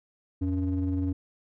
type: ring-modulated tone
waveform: triangle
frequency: 96.5 Hz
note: G2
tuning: 27 cents flat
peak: -20 dBFS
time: 0.41-1.13 s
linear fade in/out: 10 ms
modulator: 183 Hz
effects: none